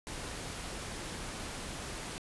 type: noise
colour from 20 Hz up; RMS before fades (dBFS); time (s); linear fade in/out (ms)
pink; -41; 0.07-2.18; 0
effects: resampled to 24000 Hz